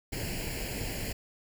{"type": "noise with comb filter", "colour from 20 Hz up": "pink", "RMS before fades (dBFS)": -35, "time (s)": [0.12, 1.13], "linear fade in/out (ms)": 10, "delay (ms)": 0.41, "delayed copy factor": 0.8, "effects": []}